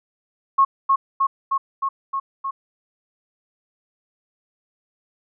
sine tone with echo, 1089 Hz, C#6, 31 cents flat, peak -11 dBFS, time 0.58-0.65 s, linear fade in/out 10 ms, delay 310 ms, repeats 6, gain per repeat -2 dB, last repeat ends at 2.51 s, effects none

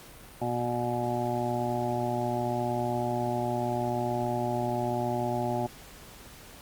harmonic tone, 120.8 Hz, B2, 38 cents flat, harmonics 1 / 2 / 3 / 5 / 6 / 7, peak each -34 / -34 / -34 / -34 / -34 / -34 dBFS, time 0.41-5.67 s, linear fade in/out 10 ms, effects pink hiss -49 dBFS RMS until 6.61 s + Opus 48 kbps

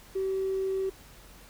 triangle tone with tanh clipping, 383.3 Hz, G4, 39 cents flat, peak -26 dBFS, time 0.15-0.9 s, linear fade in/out 10 ms, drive 1 dB, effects added 45 Hz sine -55 dBFS peak until 1.49 s + pink hiss -53 dBFS RMS until 1.49 s

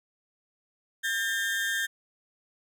35% pulse tone pair together, 1603 / 1804.3 Hz, G6 / A6, +38 / +43 cents, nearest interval major second, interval 205 cents, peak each -28 dBFS, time 1.03-1.87 s, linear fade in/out 20 ms, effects none

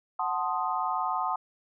sine chord, F# diminished seventh, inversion none, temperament equal, 740 / 880 / 1046.5 / 1244.5 Hz, F#5 / A5 / C6 / Eb6, 0 / 0 / 0 / 0 cents, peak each -32 dBFS, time 0.19-1.36 s, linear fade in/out 5 ms, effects none

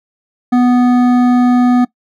sine tone with hard clipping, 246.9 Hz, B3, in tune, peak -9 dBFS, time 0.52-1.85 s, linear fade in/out 10 ms, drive 11 dB, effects noise-tail reverb RT60 0.1 s tail -21 dB re dry

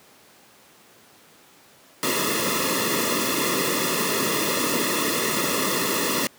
pink noise with comb filter, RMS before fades -23 dBFS, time 2.03-6.27 s, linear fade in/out 0 ms, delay 1.3 ms, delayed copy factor -1, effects pink hiss -52 dBFS RMS until 6.38 s + high-pass 200 Hz 12 dB/octave

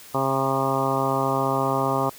harmonic tone with a mistuned harmonic, 134.7 Hz, C#3, 49 cents flat, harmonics 1 / 2 / 3 / 4 / 5 / 6 / 7 / 8 / 9, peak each -29 / -29 / -29 / -29 / -29 / -29 / -29 / -29 / -29 dBFS, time 0.14-2.1 s, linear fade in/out 10 ms, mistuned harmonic 7, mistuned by +15 cents, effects white hiss -45 dBFS RMS until 2.18 s

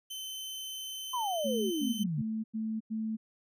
sawtooth tone, 3067 Hz, G7, 38 cents flat, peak -35 dBFS, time 0.1-2.04 s, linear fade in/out 10 ms
sine exponential sweep, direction down, 1049 to 135.1 Hz, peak -30 dBFS, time 1.13-2.22 s, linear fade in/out 10 ms
sine tone bursts, 220 Hz, A3, in tune, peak -31 dBFS, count 5, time 1.44-3.17 s, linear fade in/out 20 ms, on 270 ms, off 95 ms
effects none

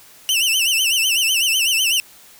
sawtooth tone with vibrato, 2848 Hz, F7, 33 cents sharp, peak -12 dBFS, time 0.29-2 s, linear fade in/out 0 ms, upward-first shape sine, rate 8 Hz, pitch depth 150 cents each way, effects white hiss -46 dBFS RMS until 2.39 s

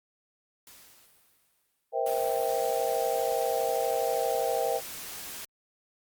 white noise with exponential decay, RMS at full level -50 dBFS, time 0.67-2.38 s, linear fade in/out 1 ms, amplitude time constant 370 ms
sine chord, C dominant seventh, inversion third, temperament just, 470.9 / 523.3 / 654.1 / 784.9 Hz, Bb4 / C5 / E5 / G5, +18 / 0 / -14 / +2 cents, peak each -31 dBFS, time 1.92-4.81 s, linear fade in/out 50 ms
white noise, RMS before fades -40 dBFS, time 2.06-5.45 s, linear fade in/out 5 ms
effects Opus 48 kbps

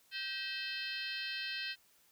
harmonic tone with a mistuned harmonic, 521 Hz, C5, 7 cents flat, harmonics 3 / 4 / 5 / 6 / 7 / 8 / 9 / 10, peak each -44 / -47 / -43 / -44 / -51 / -44 / -50 / -53 dBFS, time 0.11-1.76 s, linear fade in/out 50 ms, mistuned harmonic 4, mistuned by -150 cents, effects white hiss -68 dBFS RMS until 2.11 s

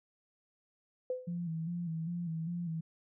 sine tone with exponential decay, 507 Hz, B4, 45 cents sharp, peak -29 dBFS, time 1.1-1.38 s, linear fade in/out 2 ms, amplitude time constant 60 ms
sine tone with vibrato, 167.7 Hz, E3, 30 cents sharp, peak -34 dBFS, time 1.27-2.81 s, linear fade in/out 10 ms, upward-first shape square, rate 2.5 Hz, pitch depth 59 cents each way
effects none

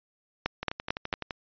two click trains, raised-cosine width 0.3 ms, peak -10 / -17 dBFS, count 4 / 9, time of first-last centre 0.46-1.128 / 0.63-1.308 s, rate 4.49 / 11.8 Hz, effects resampled to 11025 Hz

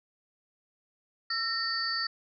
sine tone cluster, 1341 / 1838 / 4530 / 4914 Hz, E6 / A#6 / C#8 / D#8, +29 / -25 / +37 / -22 cents, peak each -36 / -34 / -31 / -39 dBFS, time 1.3-2.07 s, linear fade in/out 5 ms, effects none

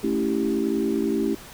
sine chord, A dominant seventh, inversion none, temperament equal with one note detuned, 220 / 279.3 / 329.6 / 392 Hz, A3 / C#4 / E4 / G4, 0 / +13 / 0 / 0 cents, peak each -26 dBFS, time 0.03-1.35 s, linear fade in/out 10 ms, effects tanh soft clip ceiling -10 dBFS + pink hiss -43 dBFS RMS until 1.53 s

